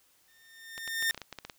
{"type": "tone with exponential growth", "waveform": "sawtooth", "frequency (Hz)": 1817, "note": "A#6", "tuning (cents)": -45, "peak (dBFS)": -21, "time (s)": [0.28, 1.11], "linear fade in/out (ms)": 0, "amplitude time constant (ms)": 180}
{"type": "clicks", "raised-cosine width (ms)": 0.2, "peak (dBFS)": -23, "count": 11, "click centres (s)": [0.779, 0.877, 1.025, 1.098, 1.146, 1.177, 1.217, 1.327, 1.387, 1.45, 1.498]}
{"effects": ["white hiss -66 dBFS RMS until 1.58 s"]}